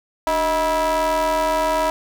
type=ring-modulated tone; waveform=square; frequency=168.1 Hz; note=E3; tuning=34 cents sharp; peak=-15 dBFS; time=0.27-1.9 s; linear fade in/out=0 ms; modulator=800 Hz; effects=none